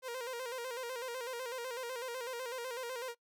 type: tone with vibrato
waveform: sawtooth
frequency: 493.9 Hz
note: B4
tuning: in tune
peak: -35 dBFS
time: 0.02-3.15 s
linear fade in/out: 50 ms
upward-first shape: square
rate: 8 Hz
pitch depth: 81 cents each way
effects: noise-tail reverb RT60 0.1 s tail -22 dB re dry